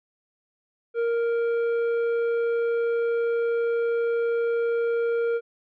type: tone with tanh clipping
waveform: triangle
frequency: 466.2 Hz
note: A#4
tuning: in tune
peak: -23 dBFS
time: 0.94-5.41 s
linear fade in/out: 50 ms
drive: 12 dB
effects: none